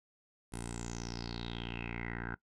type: tone with low-pass filter sweep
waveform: 10% pulse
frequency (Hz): 58.27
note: A#1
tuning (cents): 0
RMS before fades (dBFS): -41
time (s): 0.52-2.35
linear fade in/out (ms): 10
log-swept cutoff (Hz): 10000 to 1500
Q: 7.8
effects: noise-tail reverb RT60 0.1 s tail -19 dB re dry